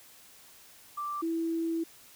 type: tone pair in turn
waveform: sine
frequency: 1174.7 / 329.6 Hz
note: D6 / E4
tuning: 0 / 0 cents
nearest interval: octave + minor seventh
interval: 2200 cents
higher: first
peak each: -32 / -28 dBFS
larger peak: second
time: 0.97-1.22 / 1.22-1.84 s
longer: second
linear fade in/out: 10 ms
effects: white hiss -55 dBFS RMS until 2.15 s